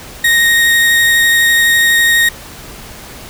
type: tone with vibrato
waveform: 35% pulse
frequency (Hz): 1864.7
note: A#6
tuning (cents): 0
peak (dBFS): -6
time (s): 0.24-2.29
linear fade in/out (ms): 5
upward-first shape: triangle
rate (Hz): 12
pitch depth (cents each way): 13
effects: pink hiss -32 dBFS RMS until 3.29 s